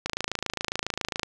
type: click train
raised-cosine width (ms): 0.2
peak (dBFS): -10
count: 33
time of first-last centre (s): 0.06-1.232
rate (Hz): 27.3
effects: none